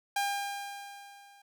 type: tone with level ramp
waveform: sawtooth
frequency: 803 Hz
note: G5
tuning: 41 cents sharp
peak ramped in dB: -23 to -52 dBFS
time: 0.16-1.42 s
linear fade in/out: 5 ms
effects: none